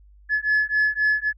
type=beating tone pair; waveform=sine; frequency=1710 / 1713.8 Hz; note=A6 / A6; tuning=-50 / -46 cents; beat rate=3.8 Hz; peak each=-20 dBFS; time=0.29-1.33 s; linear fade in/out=50 ms; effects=tanh soft clip ceiling -14 dBFS + added 50 Hz sine -48 dBFS peak until 1.37 s